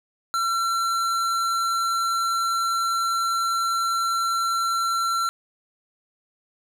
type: tone with hard clipping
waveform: sine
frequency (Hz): 1355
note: E6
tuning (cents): +47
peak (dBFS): -23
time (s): 0.34-5.29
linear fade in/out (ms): 0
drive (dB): 15
effects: none